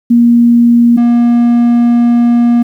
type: tone pair in turn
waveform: sine / triangle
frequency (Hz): 236.7 / 237.8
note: A#3 / A#3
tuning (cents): +27 / +35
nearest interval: unison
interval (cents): 8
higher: second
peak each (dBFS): -3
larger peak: neither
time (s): 0.1-0.97 / 0.97-2.63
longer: second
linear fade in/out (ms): 10
effects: 7-bit